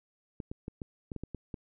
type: clicks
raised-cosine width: 3 ms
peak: -25 dBFS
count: 9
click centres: 0.402 / 0.515 / 0.681 / 0.818 / 1.118 / 1.163 / 1.236 / 1.347 / 1.542 s
effects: none